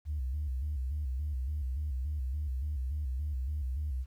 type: tone with vibrato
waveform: sine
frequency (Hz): 69.3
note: C#2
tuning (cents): 0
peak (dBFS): -30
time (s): 0.05-4.06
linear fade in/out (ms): 50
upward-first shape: square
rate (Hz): 3.5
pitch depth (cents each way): 130
effects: tanh soft clip ceiling -27 dBFS + 11-bit